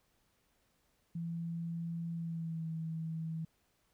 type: tone with pitch glide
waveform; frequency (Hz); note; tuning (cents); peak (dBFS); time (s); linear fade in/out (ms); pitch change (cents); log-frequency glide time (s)
sine; 167.7 to 161.61; E3 to E3; +30 to -34; -36; 1.15-3.45; 5; -64; 2.13-2.68
effects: pink hiss -75 dBFS RMS until 3.93 s